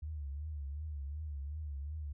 sine tone with vibrato, 73.42 Hz, D2, in tune, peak -38 dBFS, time 0.02-2.13 s, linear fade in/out 10 ms, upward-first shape triangle, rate 2.7 Hz, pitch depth 130 cents each way, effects none

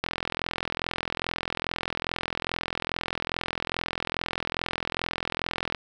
click train, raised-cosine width 0.3 ms, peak -11 dBFS, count 243, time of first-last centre 0.04-5.748 s, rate 42.4 Hz, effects none

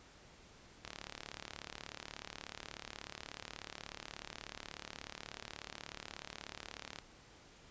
click train, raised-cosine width 0.2 ms, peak -26 dBFS, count 225, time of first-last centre 0.85-6.987 s, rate 36.5 Hz, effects pink hiss -60 dBFS RMS until 7.7 s + resampled to 16000 Hz

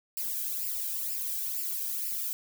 violet noise with flanger, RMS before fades -33 dBFS, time 0.17-2.33 s, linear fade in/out 0 ms, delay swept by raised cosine 0.4 to 1.28 ms, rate 2.1 Hz, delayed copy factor +0.65, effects none

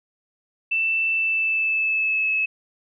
sine tone with pitch glide, 2661 to 2590 Hz, E7 to E7, +16 to -31 cents, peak -19 dBFS, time 0.71-2.46 s, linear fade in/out 10 ms, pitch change -47 cents, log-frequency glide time 1.11-2.31 s, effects none

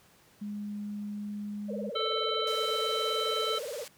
sine tone, 206.7 Hz, G#3, 8 cents flat, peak -34 dBFS, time 0.41-1.9 s, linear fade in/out 10 ms
sine tone with vibrato, 523.3 Hz, C5, in tune, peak -35 dBFS, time 1.68-3.85 s, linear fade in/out 20 ms, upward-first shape sine, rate 19 Hz, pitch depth 250 cents each way
harmonic tone, 441.2 Hz, A4, 5 cents sharp, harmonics 1 / 3 / 5 / 7 / 9, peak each -33 / -33 / -45 / -34 / -36 dBFS, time 1.95-3.59 s, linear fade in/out 10 ms
white band-pass noise, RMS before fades -46 dBFS, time 2.47-3.88 s, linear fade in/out 2 ms, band 540 to 9300 Hz, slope 12 dB/octave
effects pink hiss -61 dBFS RMS until 3.97 s + high-pass 80 Hz 12 dB/octave

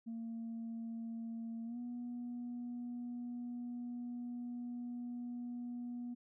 sine tone with pitch glide, 228.7 to 242.3 Hz, A#3 to B3, -33 to -33 cents, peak -39 dBFS, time 0.06-6.15 s, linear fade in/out 20 ms, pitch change +100 cents, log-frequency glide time 1.65-1.78 s, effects tanh soft clip ceiling -38 dBFS

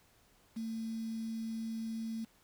sine tone with quantisation, 224.3 Hz, A3, 34 cents sharp, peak -36 dBFS, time 0.56-2.25 s, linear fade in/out 10 ms, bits 9, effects pink hiss -67 dBFS RMS until 2.43 s

